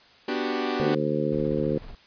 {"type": "chord", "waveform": "sawtooth", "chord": "G major seventh", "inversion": "first", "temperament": "equal", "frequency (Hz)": [246.9, 293.7, 370, 392], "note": ["B3", "D4", "F#4", "G4"], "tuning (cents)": [0, 0, 0, 0], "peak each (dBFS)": -27, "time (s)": [0.28, 0.95], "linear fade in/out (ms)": 5}
{"type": "harmonic tone", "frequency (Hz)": 75, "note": "D2", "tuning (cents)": 37, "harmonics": [2, 3, 4, 5, 6, 7], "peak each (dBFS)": [-30, -30, -30, -30, -30, -30], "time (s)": [0.8, 1.78], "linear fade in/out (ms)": 0}
{"type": "noise with tremolo", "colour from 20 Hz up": "brown", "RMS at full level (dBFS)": -39, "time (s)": [1.32, 1.95], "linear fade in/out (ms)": 5, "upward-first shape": "square", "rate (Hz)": 16, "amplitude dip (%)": 40}
{"effects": ["white hiss -54 dBFS RMS until 2.06 s", "resampled to 11025 Hz"]}